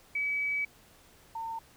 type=tone pair in turn; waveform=sine; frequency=2284 / 906.4 Hz; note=D7 / A#5; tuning=-49 / -49 cents; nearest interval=octave + major third; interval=1600 cents; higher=first; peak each=-28 / -34 dBFS; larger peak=first; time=0.15-0.65 / 1.35-1.59 s; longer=first; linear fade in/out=5 ms; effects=pink hiss -59 dBFS RMS until 1.76 s